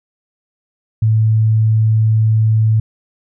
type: tone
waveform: sine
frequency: 110 Hz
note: A2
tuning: in tune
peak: -9 dBFS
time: 1.02-2.8 s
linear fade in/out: 5 ms
effects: none